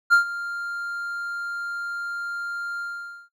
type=tone with ADSR envelope; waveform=triangle; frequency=1396.9 Hz; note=F6; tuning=in tune; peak=-9 dBFS; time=0.1-3.29 s; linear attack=29 ms; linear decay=110 ms; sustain=-17 dB; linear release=490 ms; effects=noise-tail reverb RT60 0.1 s tail -19 dB re dry